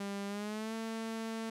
sawtooth tone with pitch glide, 199.9 to 224.4 Hz, G3 to A3, +34 to +34 cents, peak -33 dBFS, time 0-1.5 s, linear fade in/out 5 ms, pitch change +200 cents, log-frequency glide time 0.27-0.74 s, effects low-pass 11000 Hz 12 dB/octave

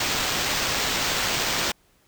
white noise with sample-and-hold, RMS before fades -25 dBFS, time 0-1.72 s, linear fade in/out 5 ms, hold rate 11025 Hz, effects pink hiss -62 dBFS RMS until 2.07 s

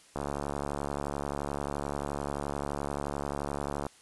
click train, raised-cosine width 1 ms, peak -19 dBFS, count 266, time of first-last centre 0.16-3.866 s, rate 71.5 Hz, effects white hiss -58 dBFS RMS until 4.01 s + resampled to 24000 Hz

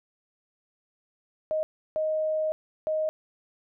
sine tone bursts at uneven times, 624 Hz, D#5, 5 cents sharp, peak -24 dBFS, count 3, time 1.51-1.63 / 1.96-2.52 / 2.87-3.09 s, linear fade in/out 0 ms, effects none

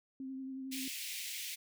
sine tone with vibrato, 264.8 Hz, C4, 21 cents sharp, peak -40 dBFS, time 0.2-0.88 s, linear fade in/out 2 ms, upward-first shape triangle, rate 11 Hz, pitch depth 26 cents each way
pink high-pass noise, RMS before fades -42 dBFS, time 0.71-1.56 s, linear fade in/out 20 ms, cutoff 2100 Hz, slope 48 dB/octave
effects none

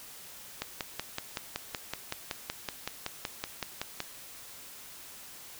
click train, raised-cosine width 0.2 ms, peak -15 dBFS, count 19, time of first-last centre 0.62-4.003 s, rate 5.32 Hz, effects white hiss -48 dBFS RMS until 5.59 s

